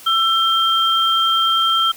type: tone pair together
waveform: sine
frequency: 1335 / 3175 Hz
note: E6 / G7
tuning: +22 / +21 cents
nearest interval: octave + minor third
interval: 1499 cents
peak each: -16 dBFS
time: 0.06-1.92 s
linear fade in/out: 10 ms
effects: white hiss -40 dBFS RMS until 1.96 s